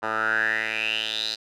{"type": "tone with band-pass filter sweep", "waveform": "10% pulse", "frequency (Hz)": 110, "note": "A2", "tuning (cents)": 0, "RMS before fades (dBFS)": -26, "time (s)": [0.02, 1.36], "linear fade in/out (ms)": 20, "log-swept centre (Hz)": [1100, 4400], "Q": 7.5, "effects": []}